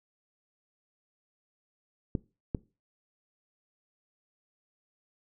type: clicks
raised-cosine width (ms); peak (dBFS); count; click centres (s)
3; -16; 2; 2.152 / 2.548
effects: noise-tail reverb RT60 0.3 s tail -21 dB re dry